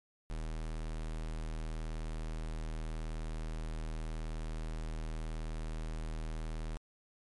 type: tone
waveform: square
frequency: 39.57 Hz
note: D#1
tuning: 30 cents sharp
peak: -37 dBFS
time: 0.3-6.77 s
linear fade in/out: 0 ms
effects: MP3 48 kbps